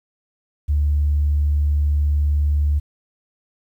sine tone, 73.4 Hz, D2, in tune, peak -14 dBFS, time 0.68-2.8 s, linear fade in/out 20 ms, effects tanh soft clip ceiling -10 dBFS + 9-bit

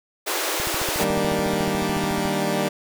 pink high-pass noise, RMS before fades -25 dBFS, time 0.26-1.05 s, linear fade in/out 20 ms, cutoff 300 Hz, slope 96 dB/octave
click train, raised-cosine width 5 ms, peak -21 dBFS, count 24, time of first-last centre 0.6-2.255 s, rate 13.9 Hz
15% pulse chord, Eb major seventh, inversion none, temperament equal, 155.56 / 196 / 233.1 / 293.7 Hz, Eb3 / G3 / Bb3 / D4, 0 / 0 / 0 / 0 cents, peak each -21 / -18 / -21 / -23 dBFS, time 0.99-2.69 s, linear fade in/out 10 ms
effects none

